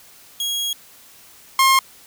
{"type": "tone pair in turn", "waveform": "sawtooth", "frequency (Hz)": [3300, 1067.4], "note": ["G#7", "C6"], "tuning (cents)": [-12, 34], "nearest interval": "octave + minor sixth", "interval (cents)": 1954, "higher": "first", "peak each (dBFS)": [-18, -8], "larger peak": "second", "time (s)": [[0.4, 0.73], [1.59, 1.79]], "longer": "first", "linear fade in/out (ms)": 2, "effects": ["white hiss -47 dBFS RMS until 2.06 s"]}